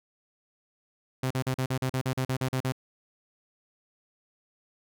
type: tone bursts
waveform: sawtooth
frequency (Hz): 130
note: C3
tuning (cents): -11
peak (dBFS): -22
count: 13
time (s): 1.23-2.722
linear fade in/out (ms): 5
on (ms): 76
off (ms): 42
effects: none